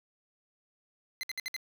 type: tone bursts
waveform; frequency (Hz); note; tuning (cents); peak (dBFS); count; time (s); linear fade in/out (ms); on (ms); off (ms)
25% pulse; 2057; C7; -30; -30; 5; 1.21-1.564; 0; 22; 61
effects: none